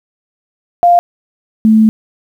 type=tone pair in turn; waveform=sine; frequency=698.5 / 219 Hz; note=F5 / A3; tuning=0 / -8 cents; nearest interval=octave + minor sixth; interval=2008 cents; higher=first; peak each=-4 dBFS; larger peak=neither; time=0.83-0.99 / 1.65-1.89 s; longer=second; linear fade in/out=0 ms; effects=7-bit